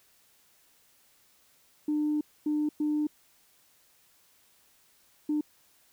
sine tone bursts at uneven times, 300.4 Hz, D4, 39 cents sharp, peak -24 dBFS, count 4, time 1.88-2.21 / 2.46-2.69 / 2.8-3.07 / 5.29-5.41 s, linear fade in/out 5 ms, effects tanh soft clip ceiling -21 dBFS + white hiss -64 dBFS RMS until 5.92 s

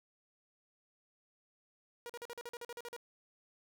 sawtooth tone bursts, 476.8 Hz, A#4, 39 cents sharp, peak -39 dBFS, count 12, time 2.06-2.964 s, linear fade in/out 0 ms, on 35 ms, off 44 ms, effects none

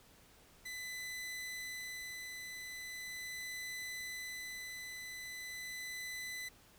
sawtooth tone with tremolo, 2005 Hz, B6, 26 cents sharp, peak -38 dBFS, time 0.65-6.49 s, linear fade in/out 10 ms, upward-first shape sine, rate 0.4 Hz, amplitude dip 30%, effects pink hiss -63 dBFS RMS until 6.78 s

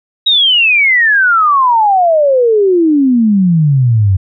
sine exponential sweep, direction down, 3852 to 91.8 Hz, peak -6 dBFS, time 0.26-4.17 s, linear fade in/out 10 ms, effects none

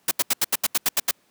white noise bursts, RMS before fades -20 dBFS, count 10, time 0.08-1.111 s, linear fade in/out 5 ms, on 32 ms, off 79 ms, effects pink hiss -63 dBFS RMS until 1.3 s + high-pass 150 Hz 12 dB/octave

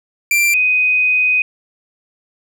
45% pulse / sine tone pair in turn, 2361 / 2501 Hz, D7 / D#7, +9 / +8 cents, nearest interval minor second, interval 99 cents, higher second, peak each -11 dBFS, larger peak neither, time 0.31-0.54 / 0.54-1.42 s, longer second, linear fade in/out 2 ms, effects none

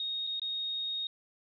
sine tone with dropouts, 3729 Hz, A#7, in tune, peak -32 dBFS, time 0-1.07 s, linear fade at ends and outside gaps 2 ms, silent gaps 0.268-0.272 / 0.397-0.417 s, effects none

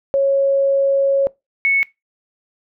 sine tone pair in turn, 550 / 2208 Hz, C#5 / C#7, -14 / -7 cents, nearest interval 2 octaves, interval 2407 cents, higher second, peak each -12 dBFS, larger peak neither, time 0.14-1.27 / 1.65-1.83 s, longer first, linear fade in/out 0 ms, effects noise-tail reverb RT60 0.2 s tail -22 dB re dry

